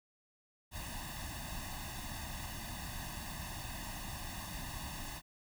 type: noise with comb filter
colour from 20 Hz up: pink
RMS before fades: -43 dBFS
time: 0.71-5.22 s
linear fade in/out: 50 ms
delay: 1.1 ms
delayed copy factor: +1
effects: none

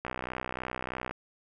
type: click train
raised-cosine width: 0.5 ms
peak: -19 dBFS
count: 68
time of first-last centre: 0.05-1.11 s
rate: 63.2 Hz
effects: none

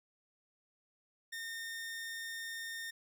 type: tone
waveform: sawtooth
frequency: 1826 Hz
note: A#6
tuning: 36 cents flat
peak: -37 dBFS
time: 1.32-2.91 s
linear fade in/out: 10 ms
effects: none

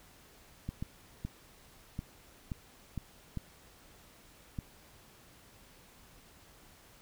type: clicks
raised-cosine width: 5 ms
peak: -24 dBFS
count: 8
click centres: 0.69 / 0.825 / 1.25 / 1.991 / 2.518 / 2.977 / 3.373 / 4.588 s
effects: pink hiss -59 dBFS RMS until 7.01 s

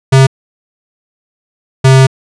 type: tone pair in turn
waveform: square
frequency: 133.6 / 132.6 Hz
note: C3 / C3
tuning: +36 / +23 cents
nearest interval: unison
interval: 13 cents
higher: first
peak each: -3 dBFS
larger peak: neither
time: 0.12-0.27 / 1.84-2.07 s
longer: second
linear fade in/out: 10 ms
effects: resampled to 22050 Hz

